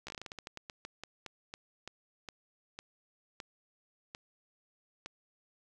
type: slowing click train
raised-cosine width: 0.2 ms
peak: -25 dBFS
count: 23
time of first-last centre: 0.07-5.06 s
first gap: 14 ms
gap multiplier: 1.22
effects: none